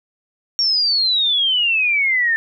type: exponential sweep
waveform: sine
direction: down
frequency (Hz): 5588 to 1780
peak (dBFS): -14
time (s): 0.59-2.36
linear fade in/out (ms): 0
effects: none